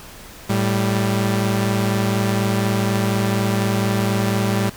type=tone pair together; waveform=sawtooth; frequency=110.06 / 196 Hz; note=A2 / G3; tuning=+1 / 0 cents; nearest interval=minor seventh; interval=999 cents; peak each=-16 dBFS; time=0.49-4.7 s; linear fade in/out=10 ms; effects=pink hiss -40 dBFS RMS until 4.76 s